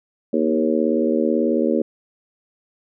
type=harmonic tone with a mistuned harmonic; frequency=78.2 Hz; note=D#2; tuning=9 cents sharp; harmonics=3 / 4 / 5 / 6 / 7; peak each=-21 / -22 / -23 / -24 / -24 dBFS; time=0.33-1.82 s; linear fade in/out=5 ms; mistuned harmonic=3; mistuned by=+16 cents; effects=none